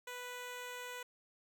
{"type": "tone", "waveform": "10% pulse", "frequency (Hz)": 493.9, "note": "B4", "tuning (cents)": 0, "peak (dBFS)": -35, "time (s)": [0.07, 1.03], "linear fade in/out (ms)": 5, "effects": []}